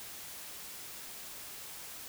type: silence
effects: white hiss -46 dBFS RMS until 2.08 s